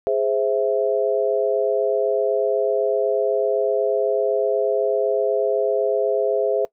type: chord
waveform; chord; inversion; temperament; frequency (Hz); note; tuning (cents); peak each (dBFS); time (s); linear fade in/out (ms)
sine; Ab augmented; none; equal; 415.3 / 523.3 / 659.3; Ab4 / C5 / E5; 0 / 0 / 0; -21 / -22 / -22; 0.07-6.65; 0
effects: noise-tail reverb RT60 0.1 s tail -22 dB re dry